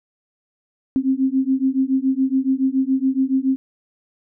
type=beating tone pair; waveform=sine; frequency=261.6 / 268.7 Hz; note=C4 / C4; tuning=0 / +46 cents; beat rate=7.1 Hz; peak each=-19 dBFS; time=0.96-3.56 s; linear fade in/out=0 ms; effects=none